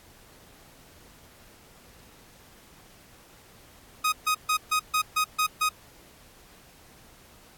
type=tone bursts; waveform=sawtooth; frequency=1252 Hz; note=D#6; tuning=10 cents sharp; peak=-18 dBFS; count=8; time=4.04-5.692 s; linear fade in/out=10 ms; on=84 ms; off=140 ms; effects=pink hiss -54 dBFS RMS until 7.57 s + AAC 64 kbps